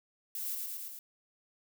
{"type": "noise with echo", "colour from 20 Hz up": "violet", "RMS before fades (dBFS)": -38, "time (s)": [0.35, 0.55], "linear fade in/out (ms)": 2, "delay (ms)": 110, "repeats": 4, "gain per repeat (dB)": -2, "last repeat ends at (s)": 0.99, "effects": []}